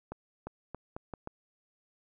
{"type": "accelerating click train", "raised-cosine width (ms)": 1, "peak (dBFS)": -25, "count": 6, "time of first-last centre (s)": [0.12, 1.274], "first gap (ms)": 350, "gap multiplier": 0.79, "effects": []}